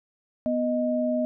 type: tone pair together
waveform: sine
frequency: 246.9 / 622.1 Hz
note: B3 / D#5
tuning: 0 / 0 cents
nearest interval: octave + major third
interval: 1600 cents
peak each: -25 dBFS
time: 0.46-1.25 s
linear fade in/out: 0 ms
effects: none